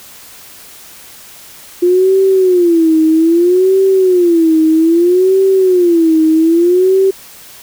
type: tone with vibrato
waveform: sine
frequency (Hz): 349.2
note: F4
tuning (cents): 0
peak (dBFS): -6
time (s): 1.82-7.11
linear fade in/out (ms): 10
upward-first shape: sine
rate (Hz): 0.62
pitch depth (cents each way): 170
effects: white hiss -36 dBFS RMS until 7.62 s